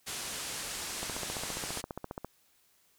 white low-pass noise, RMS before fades -39 dBFS, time 0.06-1.82 s, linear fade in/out 20 ms, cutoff 10000 Hz, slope 24 dB/octave
click train, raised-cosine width 1 ms, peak -23 dBFS, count 19, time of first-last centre 1.03-2.246 s, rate 14.8 Hz
effects white hiss -68 dBFS RMS until 2.98 s

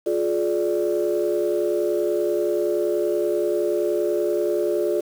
sine chord, D diminished, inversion first, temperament just, 352.4 / 422.9 / 587.3 Hz, F4 / Ab4 / D5, +16 / +31 / 0 cents, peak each -22 / -23 / -24 dBFS, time 0.06-5.01 s, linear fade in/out 10 ms, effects tanh soft clip ceiling -12 dBFS + 7-bit

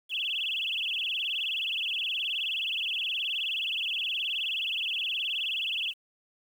sine tone with vibrato, 2996 Hz, F#7, 21 cents sharp, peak -28 dBFS, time 0.09-5.94 s, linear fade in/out 50 ms, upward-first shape sine, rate 19 Hz, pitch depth 240 cents each way, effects 9-bit

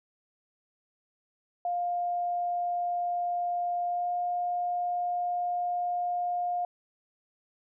sine tone with pitch glide, 704 to 708.9 Hz, F5 to F5, +14 to +26 cents, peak -27 dBFS, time 1.65-6.65 s, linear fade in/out 2 ms, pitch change +12 cents, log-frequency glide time 3.87-4.11 s, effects none

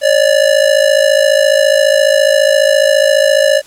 square ring-modulated tone, 579 Hz, D5, 25 cents flat, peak -5 dBFS, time 0.01-3.62 s, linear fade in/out 50 ms, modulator 27.3 Hz, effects white hiss -41 dBFS RMS until 3.66 s + low-pass 10000 Hz 12 dB/octave

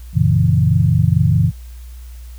sine chord, F# dominant seventh, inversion none, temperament equal with one note detuned, 92.5 / 116.54 / 138.59 / 163.68 Hz, F#2 / A#2 / C#3 / E3, 0 / 0 / 0 / -12 cents, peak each -16 dBFS, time 0.13-1.52 s, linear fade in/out 50 ms, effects added 60 Hz sine -31 dBFS peak until 2.38 s + white hiss -49 dBFS RMS until 2.38 s

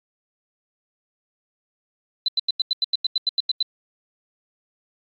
sine tone bursts, 4023 Hz, B7, 31 cents sharp, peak -17 dBFS, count 13, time 2.26-3.627 s, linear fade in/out 2 ms, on 23 ms, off 89 ms, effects AAC 64 kbps

